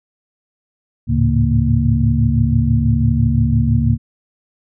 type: tone cluster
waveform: sine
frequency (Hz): 73.3 / 107.5 / 113.5 / 140.3 / 231.2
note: D2 / A2 / A#2 / C#3 / A#3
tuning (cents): -3 / -40 / -46 / +21 / -14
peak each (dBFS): -18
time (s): 1.07-3.98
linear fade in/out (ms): 50
effects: none